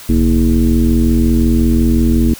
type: tone with frequency modulation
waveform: sine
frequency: 148.4 Hz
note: D3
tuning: 18 cents sharp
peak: -8 dBFS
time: 0.09-2.34 s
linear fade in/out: 5 ms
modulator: 85.6 Hz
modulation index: 2
effects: white hiss -34 dBFS RMS until 2.39 s